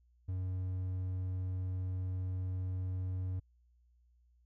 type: tone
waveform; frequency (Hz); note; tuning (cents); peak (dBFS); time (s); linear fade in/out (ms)
triangle; 92.5; F#2; 0; -32; 0.28-3.4; 10
effects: added 60 Hz sine -65 dBFS peak until 4.45 s